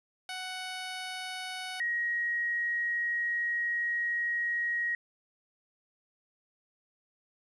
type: tone pair in turn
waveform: 10% pulse / sine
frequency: 743 / 1891.3 Hz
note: F#5 / A#6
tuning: +7 / +25 cents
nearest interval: octave + major third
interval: 1618 cents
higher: second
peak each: -28 dBFS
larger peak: neither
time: 0.29-1.8 / 1.8-4.95 s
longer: second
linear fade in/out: 2 ms
effects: resampled to 24000 Hz + 11-bit